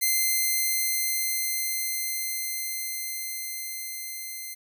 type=tone with level ramp; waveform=5% pulse; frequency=2078 Hz; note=C7; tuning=12 cents flat; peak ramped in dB=-11 to -25 dBFS; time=0.01-4.55 s; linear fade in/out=20 ms; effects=none